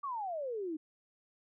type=exponential sweep; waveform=sine; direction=down; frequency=1174.7 to 299.5 Hz; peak=-35 dBFS; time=0.03-0.77 s; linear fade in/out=10 ms; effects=none